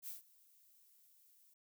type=noise with ADSR envelope; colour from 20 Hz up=violet; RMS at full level=-45 dBFS; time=0.02-1.54 s; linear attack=57 ms; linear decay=140 ms; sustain=-23 dB; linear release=7 ms; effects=none